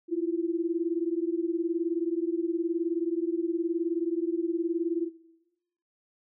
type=beating tone pair; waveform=sine; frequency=329.6 / 348.6 Hz; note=E4 / F4; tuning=0 / -3 cents; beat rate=19 Hz; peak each=-29 dBFS; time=0.08-5.1 s; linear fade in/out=50 ms; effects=noise-tail reverb RT60 0.9 s tail -17 dB re dry